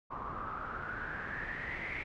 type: noise with low-pass filter sweep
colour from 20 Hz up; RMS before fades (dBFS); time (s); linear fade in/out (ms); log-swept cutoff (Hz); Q
pink; -40; 0.1-2.04; 20; 1100 to 2200; 9.5
effects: none